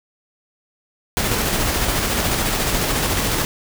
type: noise with tremolo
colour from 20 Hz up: pink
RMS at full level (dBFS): -19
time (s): 1.17-3.45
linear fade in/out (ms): 0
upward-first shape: square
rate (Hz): 14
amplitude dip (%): 25
effects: none